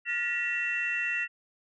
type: tone cluster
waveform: sine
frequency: 1417 / 1762 / 1918 / 2705 Hz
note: F6 / A6 / A#6 / E7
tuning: +25 / +2 / +49 / +44 cents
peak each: -39 / -38 / -30 / -30 dBFS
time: 0.05-1.28 s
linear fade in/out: 50 ms
effects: tanh soft clip ceiling -19 dBFS